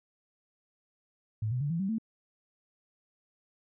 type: tone with pitch steps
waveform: sine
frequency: 108.3 / 125.12 / 144.56 / 167.02 / 192.97 / 222.9 Hz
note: A2 / B2 / D3 / E3 / G3 / A3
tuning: -27 / +23 / -27 / +23 / -27 / +23 cents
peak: -28 dBFS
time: 1.42-1.984 s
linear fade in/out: 5 ms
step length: 94 ms
effects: none